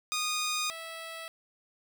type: tone pair in turn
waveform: 10% pulse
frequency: 1233 / 654.7 Hz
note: D#6 / E5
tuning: -16 / -12 cents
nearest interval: major seventh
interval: 1096 cents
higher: first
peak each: -21 / -31 dBFS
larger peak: first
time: 0.12-0.7 / 0.7-1.28 s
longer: neither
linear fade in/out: 0 ms
effects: none